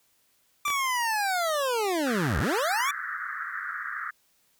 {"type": "linear two-way sweep", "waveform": "25% pulse", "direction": "down then up", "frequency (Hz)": [1183, 58.5, 1183], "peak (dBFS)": -21, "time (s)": [0.65, 2.91], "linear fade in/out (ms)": 5, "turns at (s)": 2.39}
{"type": "clicks", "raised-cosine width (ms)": 0.2, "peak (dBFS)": -18, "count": 2, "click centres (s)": [0.681, 0.703]}
{"type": "band-pass noise", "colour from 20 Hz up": "pink", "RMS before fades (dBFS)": -34, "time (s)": [2.06, 4.11], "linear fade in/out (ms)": 10, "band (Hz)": [1200, 1900], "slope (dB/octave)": 96}
{"effects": ["white hiss -67 dBFS RMS until 4.59 s"]}